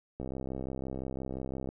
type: click train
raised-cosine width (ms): 2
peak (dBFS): -24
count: 99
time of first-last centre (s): 0.2-1.689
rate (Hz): 65.8
effects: none